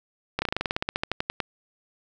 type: slowing click train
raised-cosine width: 0.3 ms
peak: -9 dBFS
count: 18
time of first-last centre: 0.39-1.403 s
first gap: 30 ms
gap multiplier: 1.08
effects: none